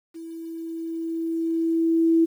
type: tone with level ramp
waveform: sine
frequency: 328.9 Hz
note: E4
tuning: 4 cents flat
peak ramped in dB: -35 to -14 dBFS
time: 0.14-2.26 s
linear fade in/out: 20 ms
effects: 9-bit